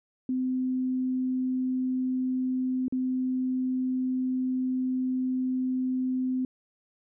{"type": "tone with dropouts", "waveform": "sine", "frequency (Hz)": 256.6, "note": "C4", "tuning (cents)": -34, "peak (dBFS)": -25, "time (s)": [0.29, 6.45], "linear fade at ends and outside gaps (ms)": 2, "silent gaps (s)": [2.882, 2.924], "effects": []}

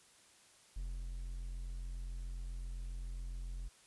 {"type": "tone with ADSR envelope", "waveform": "triangle", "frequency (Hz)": 43.65, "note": "F1", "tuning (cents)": 0, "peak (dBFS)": -36, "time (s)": [0.76, 3.69], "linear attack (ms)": 9, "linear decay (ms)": 280, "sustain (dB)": -2, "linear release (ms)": 18, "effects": ["white hiss -64 dBFS RMS until 3.86 s", "resampled to 24000 Hz"]}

